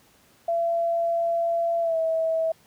sine tone with pitch glide, 676 to 649.2 Hz, E5 to E5, +43 to -27 cents, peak -21 dBFS, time 0.48-2.52 s, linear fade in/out 5 ms, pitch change -70 cents, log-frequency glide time 1.81-1.97 s, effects pink hiss -58 dBFS RMS until 2.66 s + high-pass 80 Hz 12 dB/octave

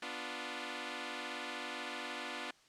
5% pulse chord, B diminished, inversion none, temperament equal, 246.9 / 293.7 / 349.2 Hz, B3 / D4 / F4, 0 / 0 / 0 cents, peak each -33 dBFS, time 0.02-2.51 s, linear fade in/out 5 ms, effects white hiss -65 dBFS RMS until 2.68 s + low-pass 6000 Hz 12 dB/octave

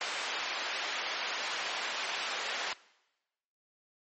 white band-pass noise, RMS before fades -36 dBFS, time 0.01-2.73 s, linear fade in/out 0 ms, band 550 to 3300 Hz, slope 12 dB/octave, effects noise-tail reverb RT60 1.0 s tail -21 dB re dry + MP3 32 kbps

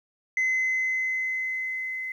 sine tone with level ramp, 2045 Hz, C7, 40 cents flat, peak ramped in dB -19 to -30 dBFS, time 0.37-2.12 s, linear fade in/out 2 ms, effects tanh soft clip ceiling -20 dBFS + 10-bit

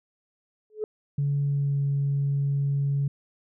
sine tone with exponential growth, 428.7 Hz, A4, 45 cents flat, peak -22 dBFS, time 0.7-0.84 s, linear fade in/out 1 ms, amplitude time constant 30 ms
sine tone with pitch glide, 142.1 to 140.39 Hz, C#3 to C#3, +43 to +22 cents, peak -21 dBFS, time 1.18-3.08 s, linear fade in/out 5 ms, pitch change -21 cents, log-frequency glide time 1.42-1.81 s
effects tanh soft clip ceiling -18 dBFS

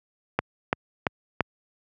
click train, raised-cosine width 0.5 ms, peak -6 dBFS, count 4, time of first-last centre 0.39-1.407 s, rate 2.95 Hz, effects high-pass 80 Hz 12 dB/octave

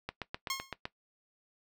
click train, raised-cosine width 0.3 ms, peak -20 dBFS, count 7, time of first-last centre 0.09-0.854 s, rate 7.85 Hz
10% pulse tone with exponential decay, 1076 Hz, C6, 48 cents sharp, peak -21 dBFS, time 0.5-0.74 s, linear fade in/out 2 ms, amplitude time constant 52 ms
effects noise-tail reverb RT60 0.1 s tail -17 dB re dry

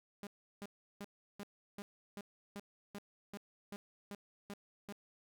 sawtooth tone bursts, 202.5 Hz, G#3, 43 cents flat, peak -40 dBFS, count 13, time 0.23-4.924 s, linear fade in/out 0 ms, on 38 ms, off 350 ms, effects none

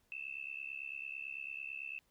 sine tone with amplitude modulation, 2637 Hz, E7, in tune, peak -37 dBFS, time 0.12-1.99 s, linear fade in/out 0 ms, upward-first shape sine, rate 69 Hz, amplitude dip 100%, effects pink hiss -75 dBFS RMS until 2.1 s

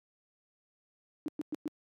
sine tone bursts, 303.3 Hz, D#4, 44 cents flat, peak -31 dBFS, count 4, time 1.26-1.678 s, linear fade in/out 0 ms, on 22 ms, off 110 ms, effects high-pass 150 Hz 12 dB/octave

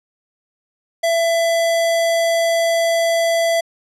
square tone, 668 Hz, E5, 23 cents sharp, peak -15 dBFS, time 1.03-3.61 s, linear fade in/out 10 ms, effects low-pass 11000 Hz 12 dB/octave

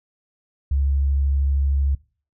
sine tone with vibrato, 69.3 Hz, C#2, in tune, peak -17 dBFS, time 0.71-1.95 s, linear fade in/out 5 ms, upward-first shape sine, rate 13 Hz, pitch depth 11 cents each way, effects noise-tail reverb RT60 0.4 s tail -21 dB re dry

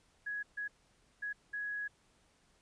sine tone bursts at uneven times, 1671 Hz, G#6, 10 cents sharp, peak -36 dBFS, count 4, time 0.26-0.43 / 0.57-0.68 / 1.22-1.33 / 1.53-1.88 s, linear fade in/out 10 ms, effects pink hiss -70 dBFS RMS until 2.61 s + resampled to 22050 Hz

